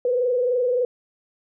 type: tone with frequency modulation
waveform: sine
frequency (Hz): 495.8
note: B4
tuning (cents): +7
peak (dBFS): -18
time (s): 0.05-0.85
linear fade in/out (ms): 2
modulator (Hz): 23.4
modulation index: 0.8
effects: none